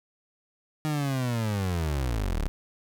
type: linear sweep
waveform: 30% pulse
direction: down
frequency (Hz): 155.56 to 30.64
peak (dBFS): -23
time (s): 0.85-2.48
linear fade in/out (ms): 0
effects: none